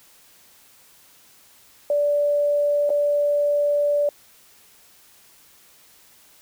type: tone with dropouts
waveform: sine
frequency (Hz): 582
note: D5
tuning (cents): -16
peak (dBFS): -17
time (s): 1.9-4.09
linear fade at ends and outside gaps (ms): 2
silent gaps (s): 2.894-2.902
effects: white hiss -53 dBFS RMS until 6.41 s